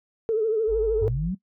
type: tone with vibrato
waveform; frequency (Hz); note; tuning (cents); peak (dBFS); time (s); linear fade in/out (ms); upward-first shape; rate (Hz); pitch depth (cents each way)
sine; 440; A4; 0; -19; 0.29-1.08; 0; triangle; 13; 83
type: tone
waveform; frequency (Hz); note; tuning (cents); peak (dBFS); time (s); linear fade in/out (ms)
sine; 51.91; G#1; 0; -28; 0.67-1.33; 50
type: linear sweep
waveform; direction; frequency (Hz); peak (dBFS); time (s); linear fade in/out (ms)
sine; up; 87.7 to 195.9; -24; 1.01-1.35; 10
effects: noise-tail reverb RT60 0.1 s tail -19 dB re dry + tanh soft clip ceiling -12 dBFS